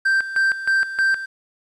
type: tone with tremolo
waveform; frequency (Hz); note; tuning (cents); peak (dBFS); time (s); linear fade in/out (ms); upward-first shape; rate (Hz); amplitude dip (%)
triangle; 1568; G6; 0; -13; 0.05-1.26; 10; square; 3.2; 75
effects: resampled to 24000 Hz + 9-bit